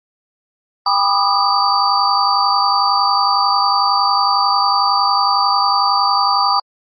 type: tone cluster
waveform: sine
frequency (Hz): 799 / 991 / 1183 / 1234 / 4630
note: G5 / B5 / D6 / D#6 / D8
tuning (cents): +33 / +6 / +12 / -15 / -25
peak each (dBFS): -18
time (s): 0.86-6.6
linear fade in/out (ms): 5
effects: MP3 32 kbps